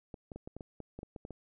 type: clicks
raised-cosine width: 2 ms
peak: -30 dBFS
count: 12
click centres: 0.142 / 0.318 / 0.36 / 0.475 / 0.566 / 0.608 / 0.803 / 0.99 / 1.031 / 1.162 / 1.251 / 1.307 s
effects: none